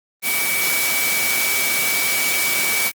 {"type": "tone in noise", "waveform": "sine", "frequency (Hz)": 2280, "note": "C#7", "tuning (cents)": 48, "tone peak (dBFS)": -21, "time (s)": [0.22, 2.92], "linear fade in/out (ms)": 50, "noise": "white", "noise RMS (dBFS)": -21, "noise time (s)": [0.22, 2.92], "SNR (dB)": -3, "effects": ["high-pass 150 Hz 12 dB/octave", "Opus 24 kbps"]}